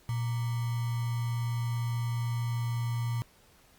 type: tone with sample-and-hold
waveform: sine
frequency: 118.3 Hz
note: A#2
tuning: 26 cents sharp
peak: -28 dBFS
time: 0.09-3.22 s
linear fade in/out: 0 ms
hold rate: 1050 Hz
effects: pink hiss -61 dBFS RMS until 3.78 s + Opus 48 kbps